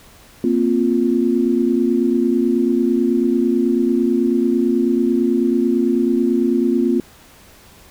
sine chord, Bb suspended second, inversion none, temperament just, 233.1 / 262.2 / 349.6 Hz, Bb3 / C4 / F4, 0 / +4 / +2 cents, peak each -18 dBFS, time 0.44-7 s, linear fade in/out 2 ms, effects pink hiss -46 dBFS RMS until 7.9 s

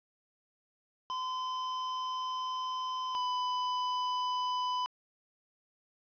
square tone pair in turn, 1023 / 999.6 Hz, C6 / B5, -39 / +21 cents, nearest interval unison, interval 40 cents, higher first, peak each -34 / -31 dBFS, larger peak second, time 1.1-3.15 / 3.15-4.86 s, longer first, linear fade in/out 0 ms, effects resampled to 11025 Hz + 10-bit

